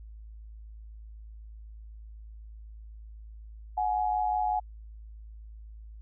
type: tone pair together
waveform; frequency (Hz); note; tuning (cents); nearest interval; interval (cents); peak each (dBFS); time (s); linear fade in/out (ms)
sine; 735 / 840.3; F#5 / G#5; -12 / +20; major second; 232; -28; 3.77-4.6; 10
effects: added 54 Hz sine -43 dBFS peak until 6.01 s